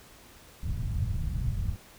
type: low-pass noise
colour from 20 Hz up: white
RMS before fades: -30 dBFS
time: 0.63-1.76 s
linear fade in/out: 0 ms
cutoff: 120 Hz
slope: 24 dB/octave
effects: pink hiss -53 dBFS RMS until 1.98 s